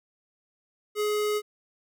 square tone, 420.3 Hz, G#4, 21 cents sharp, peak -25 dBFS, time 0.95-1.42 s, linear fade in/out 50 ms, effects none

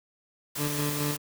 white noise, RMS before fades -34 dBFS, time 0.55-1.17 s, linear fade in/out 10 ms
20% pulse tone with tremolo, 146.83 Hz, D3, in tune, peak -22 dBFS, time 0.57-1.18 s, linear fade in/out 50 ms, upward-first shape square, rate 4.6 Hz, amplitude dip 40%
effects none

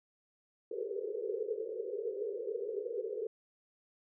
white band-pass noise, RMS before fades -38 dBFS, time 0.71-3.27 s, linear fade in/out 5 ms, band 390 to 490 Hz, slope 96 dB/octave, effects none

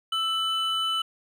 triangle tone pair together, 1320 / 3001 Hz, E6 / F#7, +2 / +24 cents, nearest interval octave + major second, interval 1422 cents, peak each -27 / -24 dBFS, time 0.12-1.02 s, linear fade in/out 5 ms, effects none

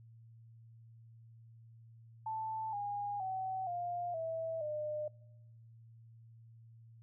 sine tone with pitch steps, 880 / 816.3 / 757.3 / 702.5 / 651.7 / 604.5 Hz, A5 / G#5 / F#5 / F5 / E5 / D5, 0 / -30 / +40 / +10 / -20 / +50 cents, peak -36 dBFS, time 2.26-5.08 s, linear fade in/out 5 ms, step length 470 ms, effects noise-tail reverb RT60 0.9 s tail -23 dB re dry + added 114 Hz sine -55 dBFS peak until 7.02 s

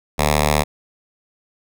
5% pulse tone with notch filter, 75 Hz, D2, 37 cents sharp, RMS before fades -17 dBFS, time 0.18-0.64 s, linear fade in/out 20 ms, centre 320 Hz, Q 0.98, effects none

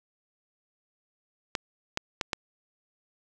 clicks, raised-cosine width 0.2 ms, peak -10 dBFS, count 4, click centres 1.552 / 1.974 / 2.212 / 2.332 s, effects none

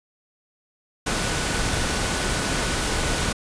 sine tone in noise, 1480 Hz, F#6, in tune, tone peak -35 dBFS, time 1.06-3.33 s, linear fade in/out 10 ms, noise pink, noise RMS -24 dBFS, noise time 1.06-3.33 s, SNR -14 dB, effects resampled to 22050 Hz

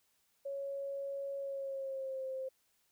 sine tone with pitch glide, 554.4 to 526 Hz, C#5 to C5, 0 to +9 cents, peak -37 dBFS, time 0.45-2.49 s, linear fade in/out 10 ms, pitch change -91 cents, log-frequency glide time 1.38-2.26 s, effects white hiss -75 dBFS RMS until 2.91 s

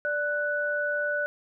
sine tone pair together, 587.3 / 1484.2 Hz, D5 / F#6, 0 / +5 cents, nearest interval octave + major third, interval 1605 cents, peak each -29 / -27 dBFS, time 0.05-1.26 s, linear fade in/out 0 ms, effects none

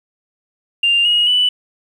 sine tone with pitch steps, 2794 / 2883 / 2974 Hz, F7 / F#7 / F#7, 0 / -46 / +8 cents, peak -10 dBFS, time 0.83-1.49 s, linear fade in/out 5 ms, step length 220 ms, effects tanh soft clip ceiling -6 dBFS + 8-bit

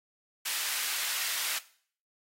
pink high-pass noise, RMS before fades -33 dBFS, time 0.45-1.59 s, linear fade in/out 10 ms, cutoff 1800 Hz, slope 12 dB/octave, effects noise-tail reverb RT60 0.5 s tail -17 dB re dry + AAC 48 kbps

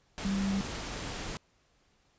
sine tone in noise, 196 Hz, G3, in tune, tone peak -28 dBFS, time 0.25-0.61 s, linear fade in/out 0 ms, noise pink, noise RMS -38 dBFS, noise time 0.18-1.37 s, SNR +7 dB, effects pink hiss -69 dBFS RMS until 2.18 s + resampled to 16000 Hz

